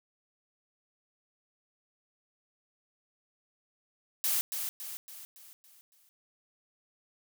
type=noise with echo; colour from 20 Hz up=blue; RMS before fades=-29 dBFS; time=4.24-4.41 s; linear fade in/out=0 ms; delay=280 ms; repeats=6; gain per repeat=-6 dB; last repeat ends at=6.09 s; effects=none